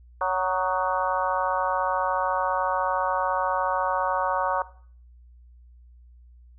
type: harmonic tone with a mistuned harmonic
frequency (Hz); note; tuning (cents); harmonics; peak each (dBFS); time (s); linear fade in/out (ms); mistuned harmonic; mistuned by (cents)
186; F#3; +9; 3 / 4 / 5 / 6 / 7 / 8; -29 / -30 / -27 / -28 / -32 / -33; 0.21-4.62; 2; 7; -66
effects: noise-tail reverb RT60 0.5 s tail -17 dB re dry + added 60 Hz sine -48 dBFS peak until 6.58 s